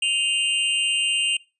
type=tone with amplitude modulation; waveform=square; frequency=2800 Hz; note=F7; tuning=4 cents sharp; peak=-16 dBFS; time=0.02-1.37 s; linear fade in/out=5 ms; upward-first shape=sine; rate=276 Hz; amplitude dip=90%; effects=noise-tail reverb RT60 0.3 s tail -23 dB re dry + resampled to 24000 Hz